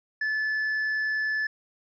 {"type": "tone", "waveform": "triangle", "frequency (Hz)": 1735, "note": "A6", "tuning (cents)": -25, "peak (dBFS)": -23, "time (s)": [0.21, 1.47], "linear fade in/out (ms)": 5, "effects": ["resampled to 16000 Hz"]}